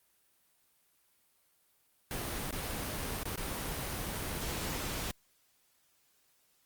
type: noise with dropouts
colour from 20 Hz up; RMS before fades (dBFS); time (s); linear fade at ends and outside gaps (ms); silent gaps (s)
pink; -37; 2.11-5.11; 0; 2.508-2.526 / 3.232-3.255 / 3.358-3.376
effects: white hiss -71 dBFS RMS until 6.65 s + Opus 32 kbps